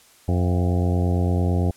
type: harmonic tone with a mistuned harmonic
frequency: 88.9 Hz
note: F2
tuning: 31 cents sharp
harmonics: 1 / 2 / 3 / 4 / 5 / 6 / 7 / 8 / 9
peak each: -19 / -25 / -29 / -31 / -33 / -35 / -36 / -37 / -38 dBFS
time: 0.28-1.71 s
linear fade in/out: 5 ms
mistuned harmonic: 7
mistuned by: +81 cents
effects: white hiss -53 dBFS RMS until 1.76 s + low-pass 12000 Hz 12 dB/octave